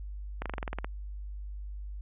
slowing click train, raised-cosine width 0.5 ms, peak -19 dBFS, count 10, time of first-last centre 0.42-0.845 s, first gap 37 ms, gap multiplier 1.06, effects added 50 Hz sine -37 dBFS peak until 2.01 s + resampled to 8000 Hz

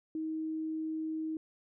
sine tone, 316.3 Hz, D#4, 29 cents sharp, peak -33 dBFS, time 0.15-1.37 s, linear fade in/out 2 ms, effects none

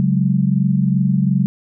sine chord, C# suspended fourth, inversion none, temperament equal, 138.59 / 185 / 207.7 Hz, C#3 / F#3 / G#3, 0 / 0 / 0 cents, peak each -17 / -16 / -20 dBFS, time 0-1.46 s, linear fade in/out 0 ms, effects none

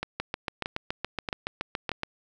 two click trains, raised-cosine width 0.3 ms, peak -14 / -13 dBFS, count 4 / 14, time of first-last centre 0.03-1.917 / 0.2-2.034 s, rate 1.59 / 7.09 Hz, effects none

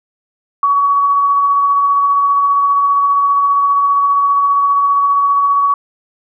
sine tone with tremolo, 1128 Hz, C#6, 30 cents sharp, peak -8 dBFS, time 0.63-5.74 s, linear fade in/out 2 ms, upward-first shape sine, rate 15 Hz, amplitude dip 25%, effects none

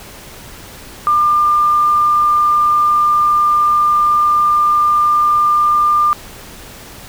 sine tone, 1198 Hz, D6, 34 cents sharp, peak -9 dBFS, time 1.07-6.13 s, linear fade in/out 0 ms, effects pink hiss -35 dBFS RMS until 7.08 s

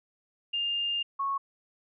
sine tone pair in turn, 2809 / 1101.9 Hz, F7 / C#6, +9 / -11 cents, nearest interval octave + major third, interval 1620 cents, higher first, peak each -27 / -27 dBFS, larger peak neither, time 0.53-1.03 / 1.19-1.38 s, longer first, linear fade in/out 10 ms, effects none

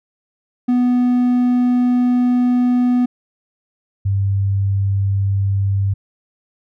triangle / sine tone pair in turn, 246.9 / 98.52 Hz, B3 / G2, 0 / +9 cents, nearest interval octave + major third, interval 1591 cents, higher first, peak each -10 / -14 dBFS, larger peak first, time 0.68-3.06 / 4.05-5.94 s, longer first, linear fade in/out 10 ms, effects none

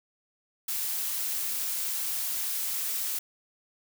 blue noise, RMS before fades -31 dBFS, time 0.68-3.19 s, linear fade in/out 5 ms, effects none

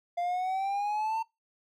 triangle exponential sweep, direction up, 692 to 907 Hz, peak -26 dBFS, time 0.17-1.23 s, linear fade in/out 10 ms, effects noise-tail reverb RT60 0.2 s tail -22 dB re dry

